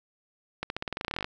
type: accelerating click train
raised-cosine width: 0.3 ms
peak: -15 dBFS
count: 17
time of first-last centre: 0.63-1.244 s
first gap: 71 ms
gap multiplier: 0.91
effects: none